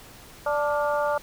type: harmonic tone with a mistuned harmonic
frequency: 293.7 Hz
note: D4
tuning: in tune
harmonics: 2 / 3 / 4 / 5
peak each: -24 / -28 / -30 / -32 dBFS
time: 0.46-1.18 s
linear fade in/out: 5 ms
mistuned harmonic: 5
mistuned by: -61 cents
effects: pink hiss -47 dBFS RMS until 1.22 s